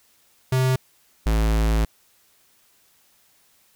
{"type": "tone pair in turn", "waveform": "square", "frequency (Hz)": [129.7, 54.53], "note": ["C3", "A1"], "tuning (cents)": [-15, -15], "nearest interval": "octave + minor third", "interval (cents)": 1500, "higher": "first", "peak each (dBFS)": -18, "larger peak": "neither", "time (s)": [[0.52, 0.76], [1.26, 1.85]], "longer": "second", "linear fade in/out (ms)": 5, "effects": ["white hiss -60 dBFS RMS until 3.75 s"]}